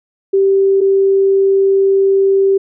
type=tone pair in turn; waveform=sine; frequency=390 / 390 Hz; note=G4 / G4; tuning=-9 / -9 cents; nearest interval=unison; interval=0 cents; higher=neither; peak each=-8 dBFS; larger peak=neither; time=0.33-0.81 / 0.81-2.58 s; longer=second; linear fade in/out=10 ms; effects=none